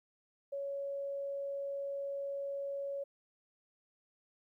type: tone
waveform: sine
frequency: 558 Hz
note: C#5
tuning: 11 cents sharp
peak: -36 dBFS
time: 0.52-3.04 s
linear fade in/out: 10 ms
effects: 13-bit